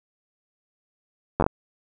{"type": "slowing click train", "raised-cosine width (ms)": 1, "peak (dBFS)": -6, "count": 5, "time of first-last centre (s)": [1.4, 1.465], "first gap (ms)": 10, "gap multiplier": 1.33, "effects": ["8-bit"]}